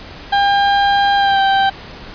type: tone with pitch glide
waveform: 35% pulse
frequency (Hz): 802 to 781.4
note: G5 to G5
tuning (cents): +39 to -6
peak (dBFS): -9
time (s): 0.32-1.7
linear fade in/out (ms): 10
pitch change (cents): -45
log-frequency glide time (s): 1.17-1.4
effects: pink hiss -34 dBFS RMS until 2.14 s + resampled to 11025 Hz